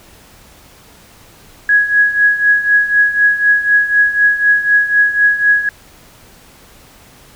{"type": "tone with tremolo", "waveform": "sine", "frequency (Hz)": 1667, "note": "G#6", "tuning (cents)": 6, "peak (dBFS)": -5, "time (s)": [1.69, 5.69], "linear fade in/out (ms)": 2, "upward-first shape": "triangle", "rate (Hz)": 4, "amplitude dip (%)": 80, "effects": ["pink hiss -43 dBFS RMS until 7.35 s"]}